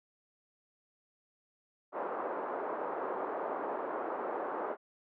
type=band-pass noise; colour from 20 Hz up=pink; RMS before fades=-37 dBFS; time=1.92-4.77 s; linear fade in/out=50 ms; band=360 to 1200 Hz; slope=24 dB/octave; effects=none